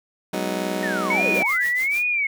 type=chord; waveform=20% pulse; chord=G# minor seventh; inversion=third; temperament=just; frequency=186.89 / 207.7 / 249.2 / 311.5 Hz; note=F#3 / G#3 / B3 / D#4; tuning=+18 / 0 / +16 / +2 cents; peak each=-23 / -26 / -27 / -24 dBFS; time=0.33-1.43 s; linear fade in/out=5 ms
type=linear two-way sweep; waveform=sine; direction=down then up; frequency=1864.7 to 311.1 to 1864.7 Hz; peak=-25 dBFS; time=0.83-1.66 s; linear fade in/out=0 ms; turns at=1.33 s
type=tone with vibrato; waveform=sine; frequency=2184 Hz; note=C#7; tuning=26 cents flat; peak=-19 dBFS; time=1.1-2.27 s; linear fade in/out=5 ms; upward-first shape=sine; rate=1.3 Hz; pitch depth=210 cents each way
type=noise with tremolo; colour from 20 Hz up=white; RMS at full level=-35 dBFS; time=1.33-2.05 s; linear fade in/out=20 ms; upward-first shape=triangle; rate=6.7 Hz; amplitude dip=100%
effects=none